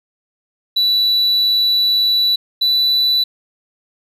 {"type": "tone pair in turn", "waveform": "sine", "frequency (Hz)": [3951, 3971], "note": ["B7", "B7"], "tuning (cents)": [0, 9], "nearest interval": "unison", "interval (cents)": 9, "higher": "second", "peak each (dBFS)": -9, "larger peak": "neither", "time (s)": [[0.76, 2.36], [2.61, 3.24]], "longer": "first", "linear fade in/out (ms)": 10, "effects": ["tanh soft clip ceiling -11 dBFS", "8-bit"]}